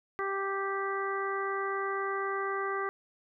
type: harmonic tone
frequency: 392 Hz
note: G4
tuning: in tune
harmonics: 1 / 2 / 3 / 4 / 5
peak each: -34 / -40 / -34 / -39 / -40 dBFS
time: 0.19-2.89 s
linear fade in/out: 0 ms
effects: none